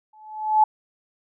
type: tone with exponential growth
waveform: sine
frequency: 861 Hz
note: A5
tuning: 38 cents flat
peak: -10 dBFS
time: 0.13-0.64 s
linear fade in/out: 5 ms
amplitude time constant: 110 ms
effects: none